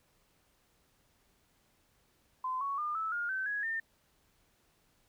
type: tone with pitch steps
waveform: sine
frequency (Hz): 1027 / 1113.5 / 1207.3 / 1309 / 1419.2 / 1538.8 / 1668.4 / 1808.9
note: C6 / C#6 / D6 / E6 / F6 / G6 / G#6 / A6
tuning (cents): -33 / +7 / +47 / -13 / +27 / -33 / +7 / +47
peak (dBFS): -32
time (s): 2.44-3.8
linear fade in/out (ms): 5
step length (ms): 170
effects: pink hiss -71 dBFS RMS until 5.08 s